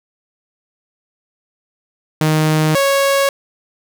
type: tone pair in turn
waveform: sawtooth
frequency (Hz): 155.56 / 552.9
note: D#3 / C#5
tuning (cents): 0 / -5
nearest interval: octave + minor seventh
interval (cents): 2195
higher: second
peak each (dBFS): -8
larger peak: neither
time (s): 2.21-2.75 / 2.75-3.29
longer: neither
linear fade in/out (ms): 2
effects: none